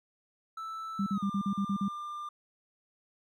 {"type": "tone with pitch glide", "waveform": "triangle", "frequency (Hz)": [1318.5, 1195.2], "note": ["E6", "D6"], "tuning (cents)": [0, 30], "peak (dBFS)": -35, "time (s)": [0.57, 2.29], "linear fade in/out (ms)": 5, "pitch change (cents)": -170, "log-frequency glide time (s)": [1.11, 1.24]}
{"type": "tone bursts", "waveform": "sine", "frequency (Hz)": 198.4, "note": "G3", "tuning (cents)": 21, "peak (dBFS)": -27, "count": 8, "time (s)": [0.99, 1.883], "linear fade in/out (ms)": 5, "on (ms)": 74, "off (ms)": 43}
{"effects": []}